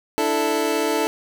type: chord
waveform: 25% pulse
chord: D suspended second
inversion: none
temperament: equal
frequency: 293.7 / 329.6 / 440 Hz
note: D4 / E4 / A4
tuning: 0 / 0 / 0 cents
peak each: -22 / -21 / -18 dBFS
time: 0.18-1.07 s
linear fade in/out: 0 ms
effects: none